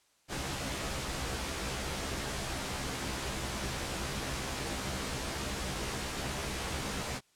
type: noise with comb filter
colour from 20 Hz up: pink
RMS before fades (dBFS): -36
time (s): 0.28-7.21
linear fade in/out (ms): 50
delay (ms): 15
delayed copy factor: +0.8
effects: white hiss -69 dBFS RMS until 7.35 s + low-pass 9000 Hz 12 dB/octave